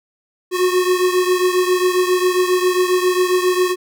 square beating tone pair, 362.8 / 370.2 Hz, F#4 / F#4, -34 / +1 cents, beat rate 7.4 Hz, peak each -16 / -20 dBFS, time 0.51-3.76 s, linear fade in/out 50 ms, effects none

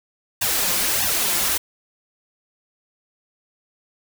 white noise with flanger, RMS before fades -21 dBFS, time 0.41-1.58 s, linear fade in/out 10 ms, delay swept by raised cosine 1.1 to 5.8 ms, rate 1.6 Hz, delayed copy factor +1, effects none

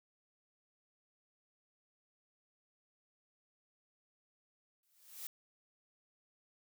blue noise with exponential growth, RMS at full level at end -42 dBFS, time 4.83-5.27 s, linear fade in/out 2 ms, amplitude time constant 95 ms, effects none

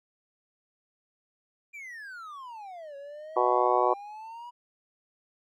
triangle exponential two-way sweep, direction down then up, 2411 to 553 to 977 Hz, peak -38 dBFS, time 1.73-4.51 s, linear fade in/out 20 ms, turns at 2.96 s
harmonic tone, 123.47 Hz, B2, in tune, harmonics 3 / 4 / 5 / 6 / 7 / 8 / 9, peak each -29 / -29 / -29 / -29 / -29 / -29 / -29 dBFS, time 3.36-3.94 s, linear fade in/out 10 ms
effects none

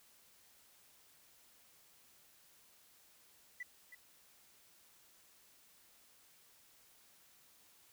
sine tone with echo, 1975.5 Hz, B6, in tune, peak -40 dBFS, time 3.6-3.63 s, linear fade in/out 5 ms, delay 320 ms, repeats 1, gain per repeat -11 dB, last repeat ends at 3.95 s, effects tanh soft clip ceiling -38 dBFS + white hiss -66 dBFS RMS until 7.92 s

